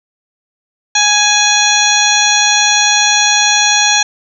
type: harmonic tone with a mistuned harmonic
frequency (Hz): 830.6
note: G#5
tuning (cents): 0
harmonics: 1 / 2 / 3 / 4 / 5 / 7 / 8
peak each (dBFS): -16 / -16 / -16 / -16 / -16 / -16 / -16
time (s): 0.95-4.03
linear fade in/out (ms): 5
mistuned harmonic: 4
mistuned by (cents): +29
effects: none